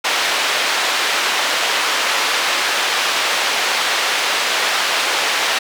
white band-pass noise, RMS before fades -18 dBFS, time 0.04-5.59 s, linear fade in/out 10 ms, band 540 to 3500 Hz, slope 12 dB/octave, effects none

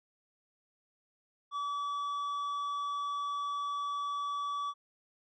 sine tone with tanh clipping, 1147 Hz, D6, 41 cents flat, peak -34 dBFS, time 1.51-4.74 s, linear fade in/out 50 ms, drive 7 dB, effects none

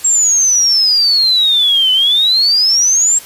sine exponential two-way sweep, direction down then up, 7590 to 3000 to 7590 Hz, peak -8 dBFS, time 0.04-3.19 s, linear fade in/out 10 ms, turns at 1.92 s, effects white hiss -34 dBFS RMS until 3.25 s + resampled to 32000 Hz

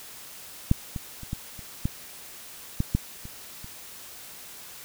clicks, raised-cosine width 5 ms, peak -6 / -19 / -27 / -17 / -29 / -12 / -11 / -9 / -27 / -29 dBFS, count 10, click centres 0.714 / 0.962 / 1.233 / 1.331 / 1.592 / 1.855 / 2.804 / 2.95 / 3.254 / 3.644 s, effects white hiss -44 dBFS RMS until 4.84 s

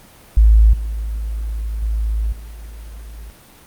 sine tone with level steps, 54.2 Hz, A1, 25 cents flat, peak -6 / -20 / -16 / -30 dBFS, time 0.37-3.3 s, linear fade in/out 0 ms, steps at 0.73 / 1.82 / 2.32 s, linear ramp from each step 5 ms, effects pink hiss -45 dBFS RMS until 3.66 s + Opus 32 kbps

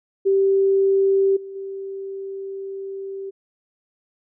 sine tone with level steps, 389.8 Hz, G4, 10 cents flat, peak -14 / -32 / -28 dBFS, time 0.25-3.31 s, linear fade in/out 20 ms, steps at 1.36 / 1.55 s, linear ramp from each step 10 ms, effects none

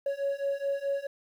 triangle beating tone pair, 554.4 / 559.1 Hz, C#5 / C#5, 0 / +15 cents, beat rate 4.7 Hz, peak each -29 / -28 dBFS, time 0.06-1.07 s, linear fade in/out 5 ms, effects tanh soft clip ceiling -21 dBFS + 10-bit

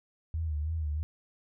sine tone with vibrato, 77.78 Hz, D#2, in tune, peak -29 dBFS, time 0.34-1.03 s, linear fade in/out 0 ms, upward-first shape sine, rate 3.1 Hz, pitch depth 87 cents each way, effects none

